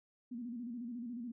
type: tone with vibrato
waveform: sine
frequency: 239.1 Hz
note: A#3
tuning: 44 cents sharp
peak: -40 dBFS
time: 0.31-1.32 s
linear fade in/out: 10 ms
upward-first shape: square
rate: 14 Hz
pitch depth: 74 cents each way
effects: none